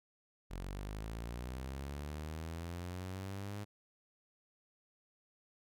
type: linear sweep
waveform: sawtooth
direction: up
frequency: 43.65 to 103.83 Hz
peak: -37 dBFS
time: 0.5-3.65 s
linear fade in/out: 20 ms
effects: none